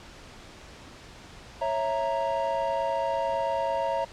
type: chord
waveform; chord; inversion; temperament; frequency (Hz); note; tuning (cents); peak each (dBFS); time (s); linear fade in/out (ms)
triangle; A# diminished; first; equal with one note detuned; 550.2 / 659.3 / 932.3; C#5 / E5 / A#5; -13 / 0 / 0; -28 / -28 / -27; 1.61-4.05; 10
effects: pink hiss -47 dBFS RMS until 4.12 s + low-pass 6000 Hz 12 dB/octave